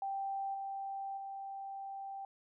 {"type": "tone with level steps", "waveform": "sine", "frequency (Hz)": 784, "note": "G5", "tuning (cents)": 0, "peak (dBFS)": [-35, -38, -41], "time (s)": [0.02, 2.25], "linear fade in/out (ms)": 2, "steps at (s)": [0.54, 1.17], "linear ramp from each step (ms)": 5, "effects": []}